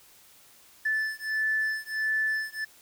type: beating tone pair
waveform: triangle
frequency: 1749 / 1750.5 Hz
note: A6 / A6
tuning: -11 / -9 cents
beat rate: 1.5 Hz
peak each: -26 dBFS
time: 0.85-2.65 s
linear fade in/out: 10 ms
effects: tanh soft clip ceiling -21 dBFS + white hiss -56 dBFS RMS until 2.81 s